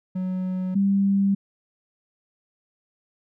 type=tone pair in turn; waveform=triangle / sine; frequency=185 / 197.3 Hz; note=F#3 / G3; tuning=0 / +11 cents; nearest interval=minor second; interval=111 cents; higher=second; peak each=-22 / -17 dBFS; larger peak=second; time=0.15-0.75 / 0.75-1.35 s; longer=neither; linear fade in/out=10 ms; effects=none